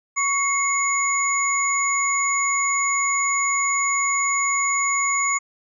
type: tone cluster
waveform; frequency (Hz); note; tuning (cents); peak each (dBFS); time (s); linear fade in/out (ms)
sine; 1120 / 2158 / 6860; C#6 / C#7 / A8; +18 / -47 / -45; -23; 0.16-5.39; 20
effects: none